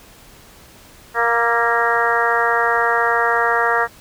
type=harmonic tone with a mistuned harmonic; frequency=234.1 Hz; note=A#3; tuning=8 cents sharp; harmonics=2 / 3 / 4 / 5 / 6 / 7 / 8; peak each=-22 / -22 / -22 / -22 / -22 / -22 / -22 dBFS; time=1.14-3.88 s; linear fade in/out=50 ms; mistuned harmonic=6; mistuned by=-31 cents; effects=pink hiss -45 dBFS RMS until 4 s